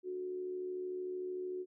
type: tone with amplitude modulation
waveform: sine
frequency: 366.8 Hz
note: F#4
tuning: 15 cents flat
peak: -35 dBFS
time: 0.03-1.66 s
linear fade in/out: 50 ms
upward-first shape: sine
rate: 73.3 Hz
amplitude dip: 45%
effects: none